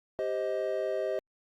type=chord; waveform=triangle; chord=C minor; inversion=second; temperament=just; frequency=392.4 / 523.3 / 627.9 Hz; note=G4 / C5 / Eb5; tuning=+2 / 0 / +16 cents; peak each=-32 / -32 / -30 dBFS; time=0.19-1.19 s; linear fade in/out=0 ms; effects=Opus 48 kbps